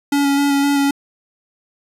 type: tone with vibrato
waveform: square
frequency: 281.9 Hz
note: C#4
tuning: 29 cents sharp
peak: -14 dBFS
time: 0.12-0.91 s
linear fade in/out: 5 ms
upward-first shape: square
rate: 3.9 Hz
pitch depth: 13 cents each way
effects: resampled to 32000 Hz